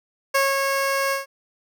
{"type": "tone with ADSR envelope", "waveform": "15% pulse", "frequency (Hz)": 547, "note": "C#5", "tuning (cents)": -23, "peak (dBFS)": -10, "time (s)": [0.34, 1.26], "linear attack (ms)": 12, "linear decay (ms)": 190, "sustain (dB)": -4, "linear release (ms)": 140, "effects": []}